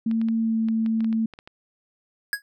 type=tone with pitch glide; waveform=sine; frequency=225.6 to 223.5 Hz; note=A3 to A3; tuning=+44 to +27 cents; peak=-20 dBFS; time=0.06-1.26 s; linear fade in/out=5 ms; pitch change=-17 cents; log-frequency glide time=0.42-0.55 s
type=clicks; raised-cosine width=0.3 ms; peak=-26 dBFS; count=11; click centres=0.113 / 0.215 / 0.286 / 0.686 / 0.862 / 1.006 / 1.045 / 1.128 / 1.337 / 1.389 / 1.475 s
type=tone with exponential decay; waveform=square; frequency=1661.2 Hz; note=G#6; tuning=in tune; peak=-19 dBFS; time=2.33-2.42 s; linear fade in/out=1 ms; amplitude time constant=18 ms
effects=none